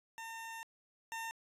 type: tone pair in turn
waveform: 20% pulse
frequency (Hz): 907 / 907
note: A#5 / A#5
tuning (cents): -48 / -48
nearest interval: unison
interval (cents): 0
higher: neither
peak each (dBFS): -39 / -35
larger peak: second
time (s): 0.18-0.63 / 1.12-1.31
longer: first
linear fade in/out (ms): 0
effects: resampled to 32000 Hz + 12-bit